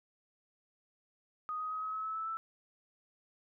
sine tone with pitch steps, 1244.5 / 1255.3 / 1266.3 / 1277.3 / 1288.4 / 1299.6 / 1310.9 / 1322.3 Hz, D#6 / D#6 / D#6 / D#6 / E6 / E6 / E6 / E6, 0 / +15 / +30 / +45 / -40 / -25 / -10 / +5 cents, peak -35 dBFS, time 1.49-2.37 s, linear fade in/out 0 ms, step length 110 ms, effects none

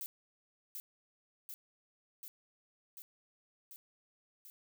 violet noise with echo, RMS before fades -42 dBFS, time 0.01-0.06 s, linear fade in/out 0 ms, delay 740 ms, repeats 6, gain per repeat -2 dB, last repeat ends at 4.5 s, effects none

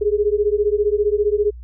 sine beating tone pair, 407.9 / 422.9 Hz, G#4 / G#4, -31 / +31 cents, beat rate 15 Hz, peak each -18 / -18 dBFS, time 0.01-1.51 s, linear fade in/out 10 ms, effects added 60 Hz sine -33 dBFS peak until 1.63 s

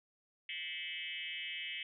sine tone with frequency modulation, 2600 Hz, E7, 24 cents flat, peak -39 dBFS, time 0.49-1.83 s, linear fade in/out 2 ms, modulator 163 Hz, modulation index 3.9, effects none

